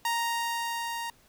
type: tone with level ramp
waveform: sawtooth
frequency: 932.3 Hz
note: A#5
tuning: in tune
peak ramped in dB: -22 to -29 dBFS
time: 0.05-1.1 s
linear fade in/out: 2 ms
effects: pink hiss -61 dBFS RMS until 1.28 s